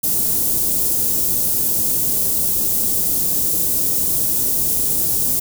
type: band-stop noise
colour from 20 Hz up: white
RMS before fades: -18 dBFS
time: 0.03-5.4 s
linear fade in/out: 10 ms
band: 360 to 9400 Hz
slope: 12 dB/octave
effects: none